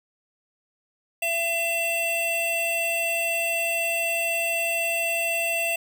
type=tone pair together; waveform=square; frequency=674 / 2696 Hz; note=E5 / E7; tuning=+38 / +38 cents; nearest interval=2 octaves; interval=2400 cents; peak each=-29 / -25 dBFS; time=1.22-5.76 s; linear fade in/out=5 ms; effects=none